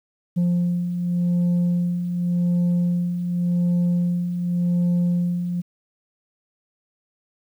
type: beating tone pair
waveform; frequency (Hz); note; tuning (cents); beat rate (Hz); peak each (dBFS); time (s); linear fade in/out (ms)
sine; 174.61 / 175.49; F3 / F3; 0 / +9; 0.88; -24 / -17; 0.36-5.62; 20
effects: tanh soft clip ceiling -16 dBFS + 9-bit